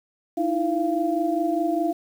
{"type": "tone cluster", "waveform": "sine", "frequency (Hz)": [310.4, 335.3, 687], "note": ["D#4", "E4", "F5"], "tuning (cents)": [-4, 30, -29], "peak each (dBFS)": -25, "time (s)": [0.37, 1.93], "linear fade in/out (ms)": 10, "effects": ["8-bit"]}